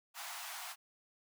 pink high-pass noise, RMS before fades -45 dBFS, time 0.14-0.76 s, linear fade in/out 50 ms, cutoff 680 Hz, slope 96 dB/octave, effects none

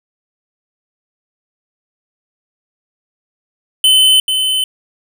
square tone with echo, 3044 Hz, F#7, 48 cents sharp, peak -7 dBFS, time 3.84-4.2 s, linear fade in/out 2 ms, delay 440 ms, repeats 1, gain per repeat -6 dB, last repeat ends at 4.64 s, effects none

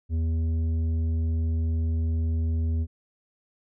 triangle tone with tanh clipping, 81.2 Hz, E2, 26 cents flat, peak -24 dBFS, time 0.09-2.87 s, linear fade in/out 50 ms, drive 12 dB, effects none

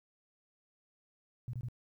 sine tone bursts, 121.9 Hz, B2, 22 cents flat, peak -36 dBFS, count 3, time 1.48-1.685 s, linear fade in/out 0 ms, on 53 ms, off 23 ms, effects 12-bit

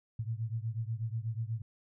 sine beating tone pair, 110 / 118.2 Hz, A2 / A#2, 0 / +24 cents, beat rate 8.2 Hz, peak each -35 / -37 dBFS, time 0.19-1.62 s, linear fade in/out 5 ms, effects none

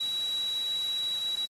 sine tone in noise, 3894 Hz, B7, 25 cents flat, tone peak -28 dBFS, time 0-1.46 s, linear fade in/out 10 ms, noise white, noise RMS -45 dBFS, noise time 0-1.46 s, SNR +14 dB, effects AAC 32 kbps

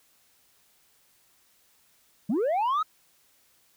sine linear sweep, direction up, 179.3 to 1308 Hz, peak -20 dBFS, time 2.29-2.83 s, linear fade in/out 10 ms, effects tanh soft clip ceiling -22 dBFS + white hiss -64 dBFS RMS until 3.76 s

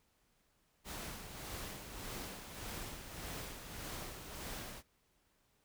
pink noise with tremolo, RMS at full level -44 dBFS, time 0.84-4.83 s, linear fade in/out 50 ms, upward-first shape sine, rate 1.7 Hz, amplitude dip 50%, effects pink hiss -75 dBFS RMS until 5.64 s

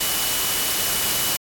sine tone in noise, 2960 Hz, F#7, in tune, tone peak -30 dBFS, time 0-1.37 s, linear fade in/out 10 ms, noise white, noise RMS -22 dBFS, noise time 0-1.37 s, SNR -11 dB, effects AAC 64 kbps

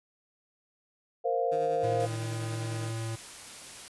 sine chord, Bb suspended second, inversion none, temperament equal, 466.2 / 523.3 / 698.5 Hz, Bb4 / C5 / F5, 0 / 0 / 0 cents, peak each -30 dBFS, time 1.24-2.07 s, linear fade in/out 20 ms
15% pulse tone with tremolo, 155.56 Hz, D#3, in tune, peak -33 dBFS, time 1.51-2.92 s, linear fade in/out 20 ms, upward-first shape sine, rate 10 Hz, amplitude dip 40%
square tone, 112.9 Hz, A2, 45 cents sharp, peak -33 dBFS, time 1.83-3.16 s, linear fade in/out 10 ms
white noise, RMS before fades -45 dBFS, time 2-3.88 s, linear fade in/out 0 ms
effects resampled to 24000 Hz

